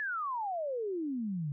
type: exponential sweep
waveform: sine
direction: down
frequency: 1760 to 138.5 Hz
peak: -32 dBFS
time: 0-1.52 s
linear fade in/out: 0 ms
effects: none

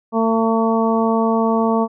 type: harmonic tone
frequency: 225.4 Hz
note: A3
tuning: 42 cents sharp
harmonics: 1 / 2 / 3 / 4 / 5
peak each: -17 / -20 / -22 / -23 / -24 dBFS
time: 0.12-1.88 s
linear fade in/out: 50 ms
effects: none

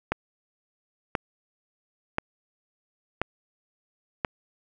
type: click train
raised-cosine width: 0.5 ms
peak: -9 dBFS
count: 5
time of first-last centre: 0.12-4.248 s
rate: 0.969 Hz
effects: none

